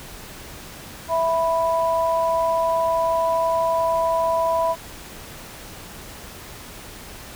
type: tone pair together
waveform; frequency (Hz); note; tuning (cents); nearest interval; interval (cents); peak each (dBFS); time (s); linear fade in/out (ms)
sine; 659.3 / 987.8; E5 / B5; 0 / 0; perfect fifth; 700; -20 / -21; 1.08-4.76; 50
effects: pink hiss -39 dBFS RMS until 7.35 s